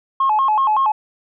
sine tone with vibrato, 960 Hz, B5, 49 cents flat, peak -12 dBFS, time 0.2-0.92 s, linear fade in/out 5 ms, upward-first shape square, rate 5.3 Hz, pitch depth 200 cents each way, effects tanh soft clip ceiling -9 dBFS

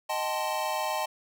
square chord, A half-diminished seventh, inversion second, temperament equal with one note detuned, 622.3 / 772.8 / 880 / 1046.5 Hz, Eb5 / G5 / A5 / C6, 0 / -25 / 0 / 0 cents, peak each -34 / -35 / -33 / -36 dBFS, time 0.09-1.06 s, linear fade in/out 10 ms, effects none

